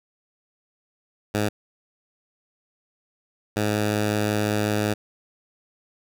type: tone pair in turn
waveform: 10% pulse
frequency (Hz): 105 / 105.43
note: G#2 / G#2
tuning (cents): +19 / +27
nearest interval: unison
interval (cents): 8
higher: second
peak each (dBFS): -13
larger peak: neither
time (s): 1.34-1.49 / 3.56-4.94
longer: second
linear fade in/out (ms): 10
effects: none